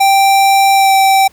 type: tone with pitch glide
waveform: square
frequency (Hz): 784 to 775.9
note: G5 to G5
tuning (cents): 0 to -18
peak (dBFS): -7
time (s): 0-1.28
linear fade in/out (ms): 10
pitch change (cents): -18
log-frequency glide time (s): 0.74-0.93
effects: pink hiss -48 dBFS RMS until 1.32 s